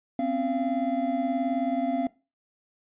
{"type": "tone cluster", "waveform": "triangle", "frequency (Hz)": [253.5, 272.3, 686], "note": ["B3", "C#4", "F5"], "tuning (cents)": [45, -31, -31], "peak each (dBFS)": -27, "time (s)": [0.19, 2.07], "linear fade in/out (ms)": 2, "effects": ["noise-tail reverb RT60 0.3 s tail -20 dB re dry", "resampled to 8000 Hz"]}